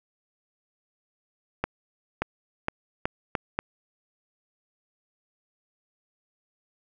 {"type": "accelerating click train", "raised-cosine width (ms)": 0.5, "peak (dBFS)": -10, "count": 6, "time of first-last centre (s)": [1.64, 3.59], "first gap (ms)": 580, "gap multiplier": 0.8, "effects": []}